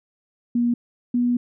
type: tone pair in turn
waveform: sine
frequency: 239 / 243.3 Hz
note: A#3 / B3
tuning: +43 / -26 cents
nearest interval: unison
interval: 31 cents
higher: second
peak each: -17 dBFS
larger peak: neither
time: 0.55-0.74 / 1.14-1.37 s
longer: second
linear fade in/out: 5 ms
effects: none